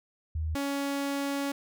sine / sawtooth tone pair in turn, 78.9 / 280 Hz, D#2 / C#4, +25 / +18 cents, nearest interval octave + minor seventh, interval 2193 cents, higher second, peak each -28 / -25 dBFS, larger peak second, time 0.35-0.55 / 0.55-1.52 s, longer second, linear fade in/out 5 ms, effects none

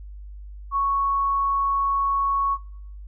sine tone, 1108.7 Hz, C#6, in tune, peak -19 dBFS, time 0.71-2.58 s, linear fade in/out 50 ms, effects noise-tail reverb RT60 0.7 s tail -22 dB re dry + added 50 Hz sine -36 dBFS peak until 3.07 s

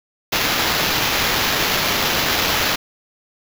white noise with sample-and-hold, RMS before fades -19 dBFS, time 0.32-2.76 s, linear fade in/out 10 ms, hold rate 8820 Hz, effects none

